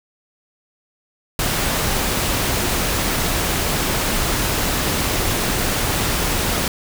pink noise, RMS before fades -20 dBFS, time 1.39-6.68 s, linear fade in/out 2 ms, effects none

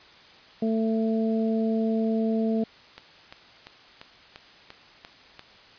harmonic tone, 222.6 Hz, A3, 20 cents sharp, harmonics 1 / 2 / 3, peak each -23 / -29 / -33 dBFS, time 0.62-2.64 s, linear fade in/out 5 ms
click train, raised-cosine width 0.2 ms, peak -23 dBFS, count 8, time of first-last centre 2.98-5.394 s, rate 2.9 Hz
effects white hiss -51 dBFS RMS until 5.78 s + resampled to 11025 Hz

